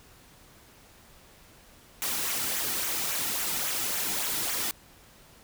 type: noise with flanger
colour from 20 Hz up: white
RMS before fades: -30 dBFS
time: 2.02-4.71 s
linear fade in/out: 0 ms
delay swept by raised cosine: 0.2 to 1.9 ms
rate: 3.6 Hz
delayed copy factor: -0.5
effects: pink hiss -55 dBFS RMS until 5.43 s